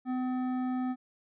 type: tone with hard clipping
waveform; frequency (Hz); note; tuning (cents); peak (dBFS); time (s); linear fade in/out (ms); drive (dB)
sine; 254.3; C4; -49; -31; 0.05-0.96; 50; 11
effects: resampled to 8000 Hz